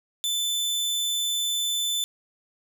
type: tone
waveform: sawtooth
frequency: 3520 Hz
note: A7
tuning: in tune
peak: -21 dBFS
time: 0.24-2.04 s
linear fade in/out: 0 ms
effects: none